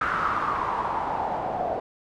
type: noise with low-pass filter sweep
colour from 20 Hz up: white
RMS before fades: -27 dBFS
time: 0.01-1.8 s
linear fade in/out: 5 ms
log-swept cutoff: 1400 to 670 Hz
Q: 5.7
effects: none